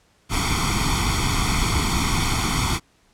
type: noise with comb filter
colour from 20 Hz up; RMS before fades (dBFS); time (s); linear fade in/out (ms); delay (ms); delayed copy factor
pink; -21; 0.29-2.8; 50; 0.89; +0.9
effects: pink hiss -60 dBFS RMS until 3.13 s + low-pass 9000 Hz 12 dB/octave